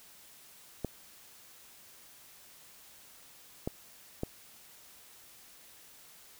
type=clicks; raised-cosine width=2 ms; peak=-19 dBFS; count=3; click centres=0.847 / 3.675 / 4.234 s; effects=white hiss -56 dBFS RMS until 6.39 s